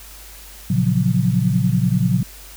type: chord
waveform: sine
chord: Gb major seventh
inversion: first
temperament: equal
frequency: 116.54 / 138.59 / 174.61 / 185 Hz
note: Bb2 / Db3 / F3 / Gb3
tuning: 0 / 0 / 0 / 0 cents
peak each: -20 dBFS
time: 0.7-2.23 s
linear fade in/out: 5 ms
effects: added 50 Hz sine -41 dBFS peak until 2.56 s + white hiss -41 dBFS RMS until 2.56 s